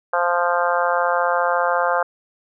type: harmonic tone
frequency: 174.61 Hz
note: F3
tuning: in tune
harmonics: 3 / 4 / 5 / 6 / 7 / 8 / 9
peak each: -22 / -23 / -24 / -25 / -25 / -26 / -27 dBFS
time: 0.13-2.03 s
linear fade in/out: 5 ms
effects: none